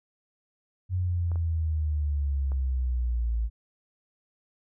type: exponential sweep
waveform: sine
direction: down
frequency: 92.5 to 55.3 Hz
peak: -24 dBFS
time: 0.89-3.5 s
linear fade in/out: 50 ms
type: clicks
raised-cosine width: 1 ms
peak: -31 dBFS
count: 3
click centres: 1.317 / 1.358 / 2.519 s
effects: none